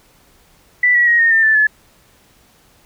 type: tone with pitch steps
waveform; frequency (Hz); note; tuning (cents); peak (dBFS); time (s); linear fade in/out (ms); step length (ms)
sine; 1975.5 / 1930.4 / 1886.3 / 1843.2 / 1801.1 / 1760 / 1719.8; B6 / B6 / A#6 / A#6 / A6 / A6 / A6; 0 / -40 / +20 / -20 / +40 / 0 / -40; -9; 0.83-1.67; 5; 120
effects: pink hiss -52 dBFS RMS until 2.85 s